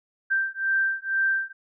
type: beating tone pair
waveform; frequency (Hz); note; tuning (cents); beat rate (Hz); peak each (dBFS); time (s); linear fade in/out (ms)
sine; 1568 / 1570.1; G6 / G6; 0 / +2; 2.1; -25; 0.3-1.53; 20
effects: none